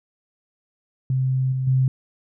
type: tone with level steps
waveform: sine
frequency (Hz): 130.7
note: C3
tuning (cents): -1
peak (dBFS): -18 / -21 / -15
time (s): 1.1-1.88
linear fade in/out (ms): 2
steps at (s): 1.52 / 1.67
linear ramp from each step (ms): 5
effects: none